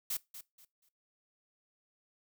blue noise with echo, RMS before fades -35 dBFS, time 0.1-0.17 s, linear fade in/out 5 ms, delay 240 ms, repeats 3, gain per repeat -12 dB, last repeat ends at 0.89 s, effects noise-tail reverb RT60 0.2 s tail -20 dB re dry

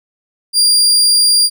30% pulse tone, 4784 Hz, D8, 31 cents sharp, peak -5 dBFS, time 0.53-1.5 s, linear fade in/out 50 ms, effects none

